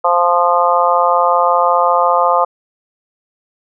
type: harmonic tone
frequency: 174.61 Hz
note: F3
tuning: in tune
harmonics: 3 / 4 / 5 / 6 / 7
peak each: -16 / -16 / -16 / -16 / -16 dBFS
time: 0.04-2.45 s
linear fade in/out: 10 ms
effects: none